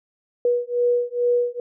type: beating tone pair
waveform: sine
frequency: 483.8 / 486.1 Hz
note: B4 / B4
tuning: -36 / -28 cents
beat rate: 2.3 Hz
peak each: -21 dBFS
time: 0.45-1.6 s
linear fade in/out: 2 ms
effects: none